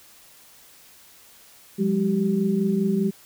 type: tone cluster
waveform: sine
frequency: 178 / 203 / 385.5 Hz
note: F3 / G#3 / G4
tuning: +33 / -39 / -29 cents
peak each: -26 / -21 / -26 dBFS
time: 1.78-3.11 s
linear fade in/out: 20 ms
effects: white hiss -51 dBFS RMS until 3.25 s